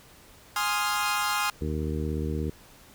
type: chord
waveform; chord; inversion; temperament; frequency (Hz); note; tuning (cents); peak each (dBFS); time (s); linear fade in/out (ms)
sawtooth; F minor seventh; first; equal; 830.6 / 1046.5 / 1244.5 / 1396.9; Ab5 / C6 / Eb6 / F6; 0 / 0 / 0 / 0; -27; 0.56-1.5; 2
type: harmonic tone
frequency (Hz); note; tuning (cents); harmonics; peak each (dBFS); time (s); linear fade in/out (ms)
76.9; D#2; -20; 1 / 2 / 3 / 4 / 5 / 6; -30 / -33 / -35 / -36 / -37 / -38; 1.61-2.5; 5
effects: pink hiss -53 dBFS RMS until 2.94 s